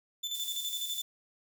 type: tone with tremolo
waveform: 35% pulse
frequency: 3522 Hz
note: A7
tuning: 1 cent sharp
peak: -30 dBFS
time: 0.23-1.02 s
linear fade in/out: 10 ms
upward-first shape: square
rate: 12 Hz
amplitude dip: 55%
type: high-pass noise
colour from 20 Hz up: white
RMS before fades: -42 dBFS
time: 0.34-1.02 s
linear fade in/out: 5 ms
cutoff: 6700 Hz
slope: 12 dB/octave
effects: none